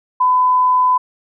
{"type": "tone", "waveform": "sine", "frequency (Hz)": 1006, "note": "B5", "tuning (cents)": 32, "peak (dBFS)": -10, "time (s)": [0.2, 0.98], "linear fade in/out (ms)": 10, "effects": []}